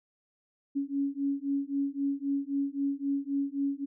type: beating tone pair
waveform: sine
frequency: 277.1 / 280.9 Hz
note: C#4 / C#4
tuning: -1 / +23 cents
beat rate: 3.8 Hz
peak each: -31 dBFS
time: 0.75-3.86 s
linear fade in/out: 20 ms
effects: none